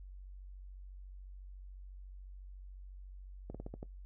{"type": "slowing click train", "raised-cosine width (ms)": 2, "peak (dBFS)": -30, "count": 6, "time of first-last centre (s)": [3.5, 3.829], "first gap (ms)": 46, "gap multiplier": 1.18, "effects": ["noise-tail reverb RT60 0.1 s tail -18 dB re dry", "added 47 Hz sine -47 dBFS peak until 4.05 s"]}